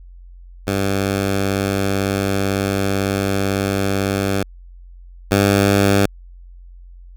10% pulse tone pair in turn, 98 / 99.6 Hz, G2 / G2, 0 / +28 cents, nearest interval unison, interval 28 cents, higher second, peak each -9 / -4 dBFS, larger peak second, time 0.67-4.43 / 5.31-6.06 s, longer first, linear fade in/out 5 ms, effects added 44 Hz sine -37 dBFS peak until 7.16 s

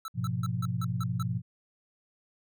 square tone bursts, 1319 Hz, E6, 1 cent sharp, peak -36 dBFS, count 7, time 0.05-1.227 s, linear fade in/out 2 ms, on 31 ms, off 160 ms
sine chord, F diminished, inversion first, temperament equal, 103.83 / 123.47 / 174.61 Hz, Ab2 / Cb3 / F3, 0 / 0 / 0 cents, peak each -34 / -31 / -34 dBFS, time 0.14-1.42 s, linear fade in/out 50 ms
effects none

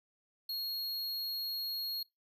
square tone, 4296 Hz, C8, 45 cents sharp, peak -36 dBFS, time 0.49-2.03 s, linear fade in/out 5 ms, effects noise-tail reverb RT60 0.2 s tail -21 dB re dry

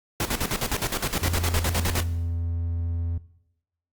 pink noise with tremolo, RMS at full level -25 dBFS, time 0.2-2.03 s, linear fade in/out 2 ms, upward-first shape square, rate 9.7 Hz, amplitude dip 75%
triangle tone, 84.5 Hz, E2, 43 cents sharp, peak -23 dBFS, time 1.22-3.18 s, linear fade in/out 5 ms
effects noise-tail reverb RT60 0.8 s tail -17 dB re dry + Opus 48 kbps

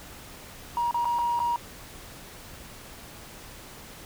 triangle tone with dropouts, 950 Hz, A#5, 33 cents sharp, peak -20 dBFS, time 0.77-1.56 s, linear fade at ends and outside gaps 1 ms, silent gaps 0.911-0.944 / 1.046-1.054 / 1.187-1.19 / 1.392-1.401 s, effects tanh soft clip ceiling -20 dBFS + pink hiss -45 dBFS RMS until 4.05 s

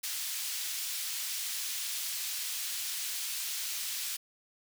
pink high-pass noise, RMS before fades -36 dBFS, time 0.03-4.17 s, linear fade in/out 10 ms, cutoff 3400 Hz, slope 12 dB/octave, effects none

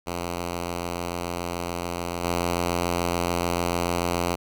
5% pulse tone with level steps, 86.9 Hz, F2, 8 cents flat, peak -17 / -12 dBFS, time 0.06-4.36 s, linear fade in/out 20 ms, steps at 2.23 s, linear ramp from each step 20 ms, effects none

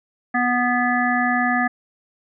harmonic tone with a mistuned harmonic, 245.7 Hz, B3, 9 cents flat, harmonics 1 / 3 / 5 / 7 / 8, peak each -22 / -22 / -26 / -22 / -28 dBFS, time 0.34-1.68 s, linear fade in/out 10 ms, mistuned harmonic 8, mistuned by +21 cents, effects none

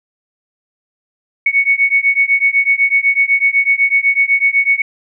sine beating tone pair, 2217 / 2225 Hz, C#7 / C#7, 0 / +6 cents, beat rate 8 Hz, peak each -13 dBFS, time 1.46-4.82 s, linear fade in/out 5 ms, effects none

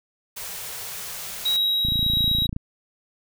white band-stop noise, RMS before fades -34 dBFS, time 0.36-1.57 s, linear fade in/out 10 ms, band 210 to 370 Hz, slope 96 dB/octave
triangle tone with tremolo, 3838 Hz, A#7, 50 cents sharp, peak -17 dBFS, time 1.45-2.47 s, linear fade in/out 10 ms, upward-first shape triangle, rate 1.6 Hz, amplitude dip 25%
click train, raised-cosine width 5 ms, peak -16 dBFS, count 21, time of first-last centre 1.85-2.564 s, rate 28 Hz
effects none

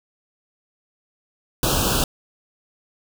pink band-stop noise, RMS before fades -20 dBFS, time 1.63-2.04 s, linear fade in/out 2 ms, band 1600 to 2600 Hz, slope 96 dB/octave, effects none

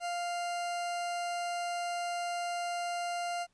40% pulse tone, 698.5 Hz, F5, in tune, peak -32 dBFS, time 0-3.47 s, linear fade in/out 50 ms, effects pink hiss -74 dBFS RMS until 3.53 s + resampled to 22050 Hz

